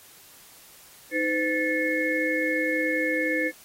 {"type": "tone cluster", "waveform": "sine", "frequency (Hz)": [313.2, 510, 1751, 2170], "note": ["D#4", "C5", "A6", "C#7"], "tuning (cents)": [11, -44, -9, -37], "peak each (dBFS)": -28, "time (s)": [1.11, 3.52], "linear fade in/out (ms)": 50, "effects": ["white hiss -51 dBFS RMS until 3.64 s", "AAC 48 kbps"]}